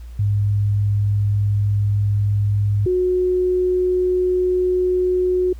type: tone pair in turn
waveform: sine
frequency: 102.4 / 364.9 Hz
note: G#2 / F#4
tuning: -24 / -24 cents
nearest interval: octave + minor seventh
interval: 2200 cents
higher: second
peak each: -15 dBFS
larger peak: neither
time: 0.19-2.86 / 2.86-5.53 s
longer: neither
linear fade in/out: 5 ms
effects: added 59 Hz sine -32 dBFS peak until 5.59 s + pink hiss -54 dBFS RMS until 5.59 s